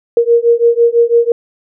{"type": "beating tone pair", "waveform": "sine", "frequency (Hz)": [466.2, 472.2], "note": ["A#4", "A#4"], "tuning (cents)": [0, 22], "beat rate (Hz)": 6, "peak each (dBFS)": -10, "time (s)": [0.17, 1.32], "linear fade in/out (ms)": 2, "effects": []}